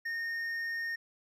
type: tone with hard clipping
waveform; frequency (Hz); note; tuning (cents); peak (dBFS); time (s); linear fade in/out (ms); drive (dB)
triangle; 1839; A#6; -24; -34; 0.05-0.96; 10; 7
effects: none